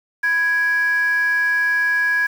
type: tone with frequency modulation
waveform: sine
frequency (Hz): 1660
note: G#6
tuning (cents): -1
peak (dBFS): -14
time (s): 0.23-2.27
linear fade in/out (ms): 10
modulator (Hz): 666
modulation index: 0.3
effects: tanh soft clip ceiling -12 dBFS + 7-bit